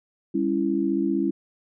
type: chord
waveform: sine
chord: C# diminished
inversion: second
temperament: just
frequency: 199.57 / 277.2 / 332.6 Hz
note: G3 / C#4 / E4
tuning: +31 / 0 / +16 cents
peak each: -27 / -25 / -24 dBFS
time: 0.34-1.31 s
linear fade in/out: 10 ms
effects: none